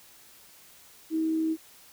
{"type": "tone with amplitude modulation", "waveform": "sine", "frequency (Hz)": 319.8, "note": "D#4", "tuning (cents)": 48, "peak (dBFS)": -23, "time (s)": [1.1, 1.57], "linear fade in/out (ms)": 50, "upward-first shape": "sine", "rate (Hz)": 73.2, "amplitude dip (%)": 25, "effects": ["white hiss -54 dBFS RMS until 1.92 s"]}